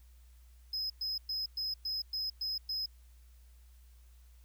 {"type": "tone bursts", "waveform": "triangle", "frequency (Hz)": 5090, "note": "D#8", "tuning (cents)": 39, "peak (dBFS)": -32, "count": 8, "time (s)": [0.73, 2.86], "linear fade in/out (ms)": 5, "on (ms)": 170, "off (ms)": 110, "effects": ["added 60 Hz sine -55 dBFS peak until 4.44 s", "white hiss -70 dBFS RMS until 4.44 s"]}